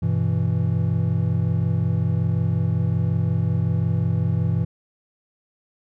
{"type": "chord", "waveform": "triangle", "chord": "E minor", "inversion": "first", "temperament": "equal", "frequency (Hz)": [98, 123.47, 164.81], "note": ["G2", "B2", "E3"], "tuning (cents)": [0, 0, 0], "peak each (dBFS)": -21, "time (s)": [0.02, 4.65], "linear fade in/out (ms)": 10, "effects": []}